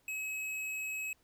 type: tone with hard clipping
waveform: sine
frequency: 2562 Hz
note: E7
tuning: 50 cents flat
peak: -37 dBFS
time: 0.08-1.13 s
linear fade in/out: 2 ms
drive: 14 dB
effects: pink hiss -71 dBFS RMS until 1.23 s